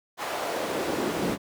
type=noise with high-pass filter sweep; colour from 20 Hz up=brown; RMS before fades=-29 dBFS; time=0.17-1.38 s; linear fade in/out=50 ms; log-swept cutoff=800 to 230 Hz; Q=1.4; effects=none